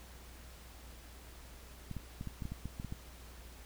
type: clicks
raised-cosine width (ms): 5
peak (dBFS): -28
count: 11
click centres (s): 1.913 / 1.967 / 2.211 / 2.273 / 2.422 / 2.454 / 2.52 / 2.656 / 2.799 / 2.847 / 2.924
effects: added 60 Hz sine -52 dBFS peak until 3.65 s + pink hiss -56 dBFS RMS until 3.65 s